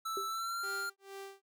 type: tone with pitch glide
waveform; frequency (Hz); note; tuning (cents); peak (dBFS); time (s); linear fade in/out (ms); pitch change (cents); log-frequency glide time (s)
square; 1320 to 1397.7; E6 to F6; +2 to +1; -36; 0.05-0.9; 10; +99; 0.28-0.69
type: tone with exponential decay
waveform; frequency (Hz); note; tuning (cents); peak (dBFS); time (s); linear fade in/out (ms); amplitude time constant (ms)
sine; 392; G4; 0; -34; 0.17-0.34; 2; 35
type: tone with tremolo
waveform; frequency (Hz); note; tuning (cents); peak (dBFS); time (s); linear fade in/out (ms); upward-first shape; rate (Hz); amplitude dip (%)
sawtooth; 392; G4; 0; -39; 0.63-1.42; 5; sine; 2.2; 100
effects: none